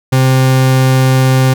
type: tone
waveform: 40% pulse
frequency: 130.81 Hz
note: C3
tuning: in tune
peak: -6 dBFS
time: 0.12-1.54 s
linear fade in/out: 10 ms
effects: none